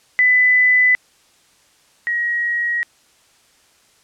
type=tone pair in turn; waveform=sine; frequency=2000 / 1897.2 Hz; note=B6 / A#6; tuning=+21 / +30 cents; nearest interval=minor second; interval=91 cents; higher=first; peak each=-10 / -17 dBFS; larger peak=first; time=0.19-0.95 / 2.07-2.83 s; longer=neither; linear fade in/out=0 ms; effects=white hiss -55 dBFS RMS until 4.03 s + low-pass 9000 Hz 12 dB/octave